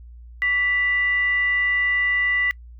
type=tone with frequency modulation; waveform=sine; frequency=1975.5 Hz; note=B6; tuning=in tune; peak=-18 dBFS; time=0.42-2.51 s; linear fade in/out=0 ms; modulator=833 Hz; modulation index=0.27; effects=noise-tail reverb RT60 0.1 s tail -25 dB re dry + added 59 Hz sine -39 dBFS peak until 2.79 s